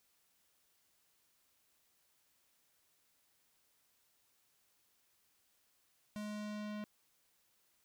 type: tone with low-pass filter sweep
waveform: square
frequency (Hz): 210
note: G#3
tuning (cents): +19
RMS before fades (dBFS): -43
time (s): 6.16-6.84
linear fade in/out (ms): 0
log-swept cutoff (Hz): 12000 to 3300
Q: 0.83
effects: white hiss -75 dBFS RMS until 7.84 s